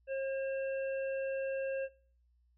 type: harmonic tone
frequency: 538 Hz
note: C5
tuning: 48 cents sharp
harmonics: 1 / 3 / 5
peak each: -33 / -46 / -48 dBFS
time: 0.07-1.89 s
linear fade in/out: 50 ms
effects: noise-tail reverb RT60 0.5 s tail -24 dB re dry + added 60 Hz sine -67 dBFS peak until 2.57 s